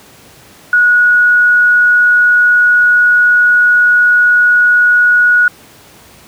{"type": "tone", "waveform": "sine", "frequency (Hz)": 1458, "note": "F#6", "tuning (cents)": -26, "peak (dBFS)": -5, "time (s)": [0.73, 5.48], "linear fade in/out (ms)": 2, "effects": ["pink hiss -40 dBFS RMS until 6.27 s", "high-pass 80 Hz 12 dB/octave"]}